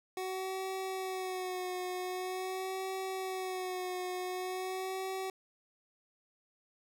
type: tone with vibrato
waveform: 25% pulse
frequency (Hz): 372.1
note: F#4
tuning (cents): +10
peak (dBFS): -32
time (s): 0.17-5.3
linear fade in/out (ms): 2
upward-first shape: sine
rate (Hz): 0.45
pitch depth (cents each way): 37
effects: none